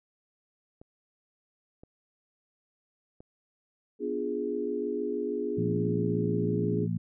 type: clicks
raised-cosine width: 2 ms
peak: -35 dBFS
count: 3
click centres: 0.815 / 1.835 / 3.205 s
type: chord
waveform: sine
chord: B diminished seventh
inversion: none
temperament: equal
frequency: 246.9 / 293.7 / 349.2 / 415.3 Hz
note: B3 / D4 / F4 / Ab4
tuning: 0 / 0 / 0 / 0 cents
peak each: -36 / -36 / -36 / -31 dBFS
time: 3.99-6.88 s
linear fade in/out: 50 ms
type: harmonic tone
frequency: 56.6 Hz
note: A1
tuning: 50 cents sharp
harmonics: 2 / 3 / 4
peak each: -32 / -30 / -35 dBFS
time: 5.57-6.98 s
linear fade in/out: 10 ms
effects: none